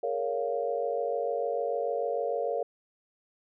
sine chord, Bb minor seventh, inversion third, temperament just, 419.5 / 466.2 / 559.4 / 699.2 Hz, Ab4 / Bb4 / Db5 / F5, +17 / 0 / +16 / +2 cents, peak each -37 / -31 / -32 / -34 dBFS, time 0.03-2.63 s, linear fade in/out 5 ms, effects none

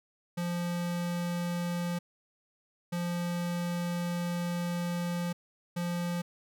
square tone bursts at uneven times, 174.1 Hz, F3, 5 cents flat, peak -31 dBFS, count 3, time 0.37-1.99 / 2.92-5.33 / 5.76-6.22 s, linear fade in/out 10 ms, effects none

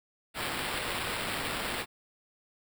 white noise with sample-and-hold, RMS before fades -34 dBFS, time 0.34-1.86 s, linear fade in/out 50 ms, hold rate 6300 Hz, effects none

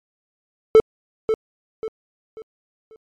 triangle tone with echo, 440 Hz, A4, in tune, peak -4 dBFS, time 0.75-0.8 s, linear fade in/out 0 ms, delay 540 ms, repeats 4, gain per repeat -9 dB, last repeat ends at 2.96 s, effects MP3 64 kbps

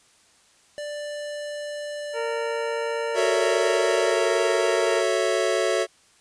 square tone with pitch glide, 589 to 583.2 Hz, D5 to D5, +5 to -12 cents, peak -31 dBFS, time 0.78-4.12 s, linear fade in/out 0 ms, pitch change -17 cents, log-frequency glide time 1.97-2.49 s
harmonic tone, 461.3 Hz, A#4, 18 cents flat, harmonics 1 / 2 / 3 / 4 / 5 / 6, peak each -27 / -33 / -37 / -39 / -41 / -43 dBFS, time 2.13-5.04 s, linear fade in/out 50 ms
square chord, F# minor seventh, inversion none, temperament equal, 370 / 440 / 554.4 / 659.3 Hz, F#4 / A4 / C#5 / E5, 0 / 0 / 0 / 0 cents, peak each -27 dBFS, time 3.14-5.87 s, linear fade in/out 50 ms
effects white hiss -58 dBFS RMS until 6.2 s + resampled to 22050 Hz

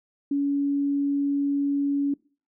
sine tone, 282.3 Hz, C#4, 32 cents sharp, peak -21 dBFS, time 0.31-2.14 s, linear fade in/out 5 ms, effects noise-tail reverb RT60 0.4 s tail -23 dB re dry

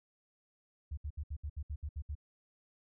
sine tone bursts, 73.8 Hz, D2, 9 cents sharp, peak -36 dBFS, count 10, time 0.91-2.153 s, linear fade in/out 10 ms, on 64 ms, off 67 ms, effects none

